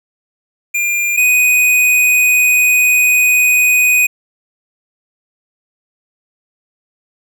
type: tone pair in turn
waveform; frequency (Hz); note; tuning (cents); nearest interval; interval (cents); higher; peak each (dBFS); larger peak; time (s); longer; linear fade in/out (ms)
square; 2400 / 2491; D7 / D#7; +37 / +1; minor second; 64; second; -14 / -9; second; 0.74-1.17 / 1.17-4.07; second; 10
effects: none